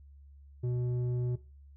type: tone with low-pass filter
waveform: square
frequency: 123.2 Hz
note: B2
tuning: 4 cents flat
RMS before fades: -32 dBFS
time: 0.63-1.36 s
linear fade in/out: 10 ms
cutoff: 310 Hz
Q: 1.7
effects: noise-tail reverb RT60 0.3 s tail -17 dB re dry + added 70 Hz sine -51 dBFS peak until 1.76 s